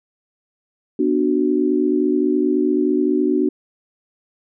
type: chord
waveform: sine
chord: B minor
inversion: none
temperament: just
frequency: 246.9 / 296.3 / 370.4 Hz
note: B3 / D4 / F#4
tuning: 0 / +15 / +2 cents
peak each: -21 / -18 / -19 dBFS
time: 0.99-3.49 s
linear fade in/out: 5 ms
effects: none